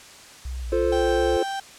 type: tone with vibrato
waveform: sine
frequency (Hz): 61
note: B1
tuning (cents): -21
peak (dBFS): -28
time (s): 0.45-1.37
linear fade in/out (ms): 5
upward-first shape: square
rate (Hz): 2.7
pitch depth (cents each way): 61
type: chord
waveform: triangle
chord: F major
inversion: none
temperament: equal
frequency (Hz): 349.2 / 440 / 523.3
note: F4 / A4 / C5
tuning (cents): 0 / 0 / 0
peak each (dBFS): -22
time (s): 0.72-1.43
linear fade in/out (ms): 5
type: tone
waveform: 35% pulse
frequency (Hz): 784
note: G5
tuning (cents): 0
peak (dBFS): -25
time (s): 0.92-1.6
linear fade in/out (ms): 5
effects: white hiss -45 dBFS RMS until 1.78 s + low-pass 8000 Hz 12 dB/octave